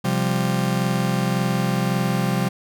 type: chord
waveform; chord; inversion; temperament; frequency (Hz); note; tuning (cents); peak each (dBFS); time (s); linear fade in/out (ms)
40% pulse; C suspended fourth; none; just; 130.81 / 174.42 / 196.22; C3 / F3 / G3; 0 / -2 / +2; -23; 0.04-2.49; 10
effects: none